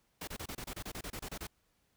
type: noise bursts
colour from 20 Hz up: pink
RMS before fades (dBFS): -42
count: 14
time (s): 0.21-1.47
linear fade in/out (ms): 5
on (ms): 64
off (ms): 28
effects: pink hiss -75 dBFS RMS until 1.96 s